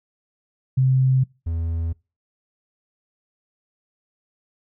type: tone pair in turn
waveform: sine / triangle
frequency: 130.81 / 82.67 Hz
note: C3 / E2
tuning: 0 / +6 cents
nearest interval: minor sixth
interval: 794 cents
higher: first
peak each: -14 / -20 dBFS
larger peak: first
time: 0.77-1.24 / 1.46-1.93 s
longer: neither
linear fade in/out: 10 ms
effects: noise-tail reverb RT60 0.3 s tail -25 dB re dry